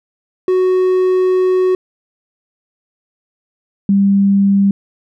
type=tone pair in turn; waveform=triangle / sine; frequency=370 / 198.11 Hz; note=F#4 / G3; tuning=0 / +19 cents; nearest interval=major seventh; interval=1081 cents; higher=first; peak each=-8 dBFS; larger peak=neither; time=0.48-1.75 / 3.89-4.71 s; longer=first; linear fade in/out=2 ms; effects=none